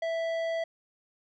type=tone with tanh clipping; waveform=triangle; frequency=659.3 Hz; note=E5; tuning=in tune; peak=-30 dBFS; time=0.02-0.64 s; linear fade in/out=5 ms; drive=16 dB; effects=none